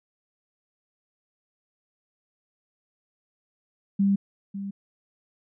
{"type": "tone with echo", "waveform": "sine", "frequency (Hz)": 198, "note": "G3", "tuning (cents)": 18, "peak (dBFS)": -18, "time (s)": [3.99, 4.16], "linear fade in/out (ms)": 10, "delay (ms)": 550, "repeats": 1, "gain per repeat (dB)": -12, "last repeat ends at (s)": 4.71, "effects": []}